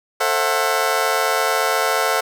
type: chord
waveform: 20% pulse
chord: F# half-diminished seventh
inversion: first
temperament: just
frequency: 444 / 532.8 / 666 / 740 Hz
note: A4 / C5 / E5 / F#5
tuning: +16 / +31 / +18 / 0 cents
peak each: -18 dBFS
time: 0.2-2.21 s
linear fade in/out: 10 ms
effects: none